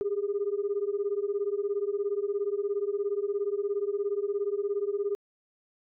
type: beating tone pair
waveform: sine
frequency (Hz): 397.1 / 414.1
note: G4 / G#4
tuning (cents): +22 / -5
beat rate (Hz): 17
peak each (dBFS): -29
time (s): 0.01-5.15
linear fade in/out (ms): 0
effects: tanh soft clip ceiling -21 dBFS